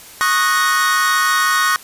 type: chord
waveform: 45% pulse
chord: D# minor seventh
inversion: third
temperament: equal with one note detuned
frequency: 1098.5 / 1244.5 / 1480 / 1864.7 Hz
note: C#6 / D#6 / F#6 / A#6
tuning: -16 / 0 / 0 / 0 cents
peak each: -19 dBFS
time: 0.21-1.76 s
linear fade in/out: 0 ms
effects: white hiss -39 dBFS RMS until 1.83 s + resampled to 32000 Hz